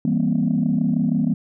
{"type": "chord", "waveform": "sine", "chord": "C dominant seventh", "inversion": "first", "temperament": "just", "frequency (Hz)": [163.52, 196.22, 235.5, 261.6], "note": ["E3", "G3", "Bb3", "C4"], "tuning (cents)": [-14, 2, 18, 0], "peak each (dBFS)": [-22, -22, -20, -24], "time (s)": [0.05, 1.34], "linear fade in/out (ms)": 2, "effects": ["tanh soft clip ceiling -10 dBFS"]}